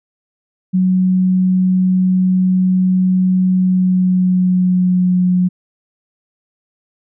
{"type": "tone with pitch glide", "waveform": "sine", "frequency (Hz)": [185, 181.19], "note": ["F#3", "F#3"], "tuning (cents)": [0, -36], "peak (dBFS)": -10, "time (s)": [0.73, 5.49], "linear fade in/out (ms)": 20, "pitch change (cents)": -36, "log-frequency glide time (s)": [3.51, 5.22], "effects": []}